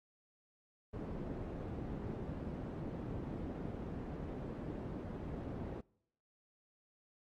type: low-pass noise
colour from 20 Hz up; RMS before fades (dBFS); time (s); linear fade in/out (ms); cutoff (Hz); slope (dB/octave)
white; -43; 0.93-5.81; 10; 320; 12
effects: noise-tail reverb RT60 0.8 s tail -26 dB re dry + AAC 48 kbps